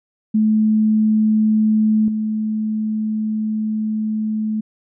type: tone with level steps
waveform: sine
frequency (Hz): 216.3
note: A3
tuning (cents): -29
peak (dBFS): -12 / -18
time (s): 0.34-4.61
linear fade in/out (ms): 10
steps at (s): 2.08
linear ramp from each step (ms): 2
effects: none